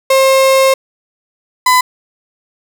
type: tone pair in turn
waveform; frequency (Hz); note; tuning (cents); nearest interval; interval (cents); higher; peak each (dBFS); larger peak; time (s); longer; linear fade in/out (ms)
35% pulse; 533 / 1006.2; C5 / B5; +32 / +32; major seventh; 1100; second; -5; neither; 0.1-0.74 / 1.66-1.81; first; 5
effects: none